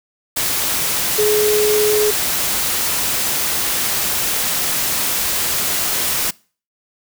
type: tone in noise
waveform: sine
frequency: 422.4 Hz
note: G#4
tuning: 29 cents sharp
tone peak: -13 dBFS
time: 1.18-2.11 s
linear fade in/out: 10 ms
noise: white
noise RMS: -19 dBFS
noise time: 0.36-6.31 s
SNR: +3 dB
effects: noise-tail reverb RT60 0.4 s tail -24 dB re dry